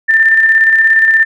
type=tone with tremolo; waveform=sine; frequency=1789 Hz; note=A6; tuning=28 cents sharp; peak=-4 dBFS; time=0.08-1.25 s; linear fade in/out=20 ms; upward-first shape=square; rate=17 Hz; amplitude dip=35%; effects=none